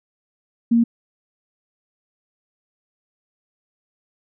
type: tone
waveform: sine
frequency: 233.1 Hz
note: A#3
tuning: in tune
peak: -12 dBFS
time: 0.71-0.84 s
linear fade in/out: 10 ms
effects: none